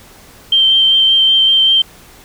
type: tone with vibrato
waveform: sine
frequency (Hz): 3136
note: G7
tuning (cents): 0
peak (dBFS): -7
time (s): 0.52-1.82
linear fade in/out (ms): 5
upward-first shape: sine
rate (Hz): 5.2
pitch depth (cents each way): 11
effects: pink hiss -41 dBFS RMS until 2.24 s